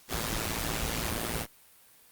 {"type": "noise with amplitude modulation", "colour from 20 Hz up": "pink", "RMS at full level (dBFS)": -29, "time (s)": [0.08, 1.47], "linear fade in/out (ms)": 50, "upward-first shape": "sine", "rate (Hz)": 113, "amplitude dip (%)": 80, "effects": ["white hiss -58 dBFS RMS until 2.11 s", "Opus 48 kbps"]}